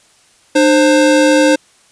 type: tone pair together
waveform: square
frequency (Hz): 301.6 / 527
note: D4 / C5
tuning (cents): +46 / +12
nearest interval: minor seventh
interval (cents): 966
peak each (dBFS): -11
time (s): 0.55-1.56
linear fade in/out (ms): 10
effects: white hiss -50 dBFS RMS until 1.91 s + resampled to 22050 Hz